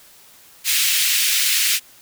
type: high-pass noise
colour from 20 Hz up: pink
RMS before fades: -18 dBFS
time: 0.64-1.8 s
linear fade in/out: 50 ms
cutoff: 2200 Hz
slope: 24 dB/octave
effects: white hiss -48 dBFS RMS until 2.01 s